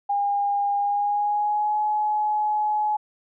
sine tone with pitch glide, 810 to 846.4 Hz, G#5 to G#5, -43 to +33 cents, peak -20 dBFS, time 0.09-2.97 s, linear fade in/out 10 ms, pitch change +76 cents, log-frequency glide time 0.78-1.79 s, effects none

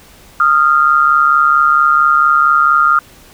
sine tone pair together, 1237.6 / 1382 Hz, D#6 / F6, -10 / -19 cents, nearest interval major second, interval 191 cents, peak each -10 dBFS, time 0.4-2.99 s, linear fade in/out 2 ms, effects pink hiss -42 dBFS RMS until 3.33 s

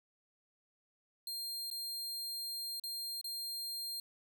sawtooth tone with dropouts, 4200 Hz, C8, 6 cents sharp, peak -36 dBFS, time 1.27-4 s, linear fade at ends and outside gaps 2 ms, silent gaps 1.702-1.712 / 2.798-2.837 / 3.213-3.243 s, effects none

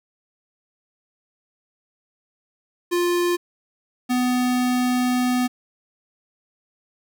square tone pair in turn, 350.4 / 249.5 Hz, F4 / B3, +6 / +18 cents, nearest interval tritone, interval 588 cents, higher first, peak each -19 dBFS, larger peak neither, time 2.91-3.37 / 4.09-5.48 s, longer second, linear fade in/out 20 ms, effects 10-bit

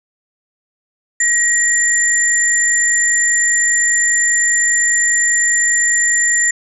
sine tone pair together, 1899 / 7175 Hz, A#6 / A8, +32 / +33 cents, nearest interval octave + major seventh, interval 2301 cents, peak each -14 dBFS, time 1.2-6.51 s, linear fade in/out 5 ms, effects none

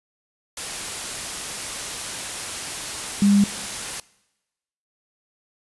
sine tone in noise, 201.6 Hz, G3, 49 cents sharp, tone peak -13 dBFS, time 3.22-3.44 s, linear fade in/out 2 ms, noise white, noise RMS -30 dBFS, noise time 0.57-4 s, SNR +14 dB, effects noise-tail reverb RT60 1.0 s tail -22 dB re dry + resampled to 24000 Hz

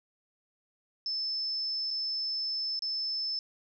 sine tone with dropouts, 5260 Hz, E8, 5 cents flat, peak -30 dBFS, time 1.06-3.39 s, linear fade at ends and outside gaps 1 ms, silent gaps 1.906-1.91 / 2.792-2.822 s, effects none

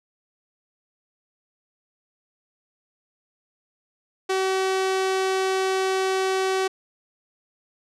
sawtooth tone, 380 Hz, F#4, 46 cents sharp, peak -17 dBFS, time 4.29-6.68 s, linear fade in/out 10 ms, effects low-pass 8000 Hz 12 dB/octave

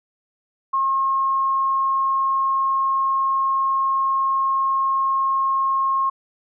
sine tone, 1077 Hz, C6, 50 cents sharp, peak -17 dBFS, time 0.73-6.1 s, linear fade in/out 10 ms, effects none

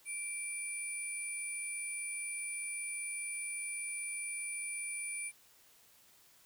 sine tone pair together, 2349 / 9396 Hz, D7 / D9, 0 / 0 cents, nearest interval 2 octaves, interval 2400 cents, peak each -40 / -38 dBFS, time 0.05-5.32 s, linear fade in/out 50 ms, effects tanh soft clip ceiling -33 dBFS + white hiss -64 dBFS RMS until 6.45 s

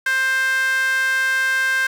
sawtooth tone with high-pass filter, 525 Hz, C5, 6 cents sharp, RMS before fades -19 dBFS, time 0.06-1.87 s, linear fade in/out 5 ms, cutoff 1600 Hz, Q 6.4, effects none

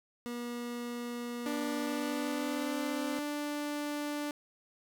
30% pulse tone with pitch glide, 240.2 to 257.4 Hz, B3 to C4, -48 to -28 cents, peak -34 dBFS, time 0.26-3.19 s, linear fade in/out 0 ms, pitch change +120 cents, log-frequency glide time 1.81-2.78 s
sawtooth tone, 293.7 Hz, D4, in tune, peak -30 dBFS, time 1.46-4.31 s, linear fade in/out 2 ms
effects none

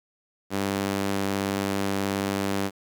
sawtooth tone with high-pass filter, 98.6 Hz, G2, 11 cents sharp, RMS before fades -27 dBFS, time 0.5-2.71 s, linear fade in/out 50 ms, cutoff 220 Hz, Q 1, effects 9-bit

